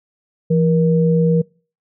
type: tone pair together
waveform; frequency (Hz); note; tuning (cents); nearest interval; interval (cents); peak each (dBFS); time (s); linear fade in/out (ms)
sine; 167.5 / 474; E3 / A#4; +28 / +29; octave + tritone; 1801; -13 / -17; 0.5-1.42; 10
effects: noise-tail reverb RT60 0.4 s tail -26 dB re dry